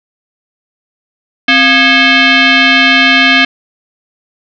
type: tone with frequency modulation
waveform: sine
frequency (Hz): 263.4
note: C4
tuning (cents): +12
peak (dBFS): -4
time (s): 1.48-3.45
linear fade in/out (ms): 5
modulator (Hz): 960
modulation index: 3.3
effects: none